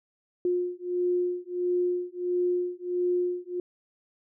sine beating tone pair, 356.1 / 357.6 Hz, F4 / F4, +34 / +41 cents, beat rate 1.5 Hz, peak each -28 dBFS, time 0.45-3.6 s, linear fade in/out 2 ms, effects none

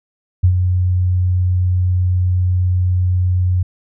sine tone with ADSR envelope, 90.8 Hz, F#2, 32 cents flat, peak -6 dBFS, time 0.43-3.63 s, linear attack 14 ms, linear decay 78 ms, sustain -6 dB, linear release 6 ms, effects none

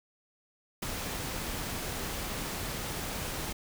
pink noise with ADSR envelope, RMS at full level -33 dBFS, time 0.82-3.53 s, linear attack 8 ms, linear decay 8 ms, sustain -3 dB, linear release 9 ms, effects none

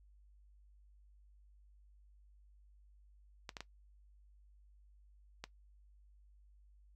clicks, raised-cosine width 0.2 ms, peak -26 dBFS, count 4, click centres 3.492 / 3.568 / 3.606 / 5.44 s, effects noise-tail reverb RT60 0.1 s tail -17 dB re dry + added 50 Hz sine -61 dBFS peak until 6.95 s

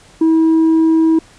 sine tone with tanh clipping, 322.8 Hz, E4, 36 cents flat, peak -9 dBFS, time 0.21-1.19 s, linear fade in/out 5 ms, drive 2 dB, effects pink hiss -45 dBFS RMS until 1.38 s + resampled to 22050 Hz

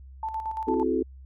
sine tone with tremolo, 882 Hz, A5, 4 cents sharp, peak -27 dBFS, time 0.23-0.83 s, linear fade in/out 2 ms, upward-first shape square, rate 8.8 Hz, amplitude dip 55%
sine chord, F# half-diminished seventh, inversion second, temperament equal with one note detuned, 261.6 / 329.6 / 370 / 432.2 Hz, C4 / E4 / F#4 / A4, 0 / 0 / 0 / -31 cents, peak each -28 dBFS, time 0.67-1.03 s, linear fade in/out 10 ms
effects added 66 Hz sine -43 dBFS peak until 1.25 s

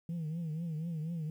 sine tone with vibrato, 162.1 Hz, E3, 29 cents flat, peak -32 dBFS, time 0.09-1.3 s, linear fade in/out 2 ms, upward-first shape triangle, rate 4.1 Hz, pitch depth 130 cents each way, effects tanh soft clip ceiling -33 dBFS + 11-bit

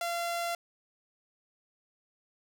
sawtooth tone, 686 Hz, F5, 31 cents flat, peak -27 dBFS, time 0.01-0.55 s, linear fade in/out 2 ms, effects none

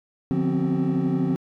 triangle tone cluster, 147.6 / 176.7 / 252.5 / 264.5 / 378.4 Hz, D3 / F3 / B3 / C4 / F#4, +9 / +21 / +39 / +19 / +39 cents, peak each -25 / -23 / -25 / -22 / -29 dBFS, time 0.31-1.36 s, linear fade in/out 0 ms, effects tanh soft clip ceiling -12 dBFS

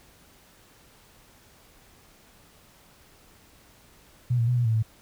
sine tone with pitch steps, 122.7 / 116.1 / 123.5 / 120.9 / 112.2 / 110.7 Hz, B2 / A#2 / B2 / B2 / A2 / A2, -11 / -7 / 0 / -36 / +34 / +11 cents, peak -20 dBFS, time 4.3-4.828 s, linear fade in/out 10 ms, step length 88 ms, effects pink hiss -56 dBFS RMS until 5.01 s

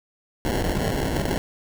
pink noise with sample-and-hold, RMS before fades -24 dBFS, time 0.45-1.38 s, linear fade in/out 0 ms, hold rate 1225 Hz, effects none

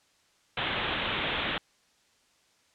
white low-pass noise, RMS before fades -31 dBFS, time 0.57-1.58 s, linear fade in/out 2 ms, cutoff 3700 Hz, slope 96 dB/octave, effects white hiss -66 dBFS RMS until 2.74 s + low-pass 7000 Hz 12 dB/octave

